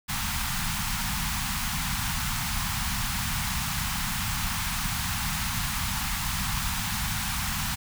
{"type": "band-stop noise", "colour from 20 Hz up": "pink", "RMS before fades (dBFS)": -29, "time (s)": [0.08, 7.76], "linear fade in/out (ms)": 20, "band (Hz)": [230, 800], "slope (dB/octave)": 48, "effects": []}